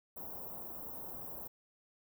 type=band-stop noise; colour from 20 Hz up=white; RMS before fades=-45 dBFS; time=0.16-1.48 s; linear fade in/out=10 ms; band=940 to 16000 Hz; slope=24 dB/octave; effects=none